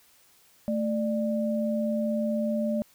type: tone pair together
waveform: sine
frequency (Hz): 221 / 594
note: A3 / D5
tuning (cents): +8 / +20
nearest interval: octave + perfect fourth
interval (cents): 1712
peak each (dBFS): -26 / -29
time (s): 0.68-2.82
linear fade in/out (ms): 0
effects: white hiss -60 dBFS RMS until 2.94 s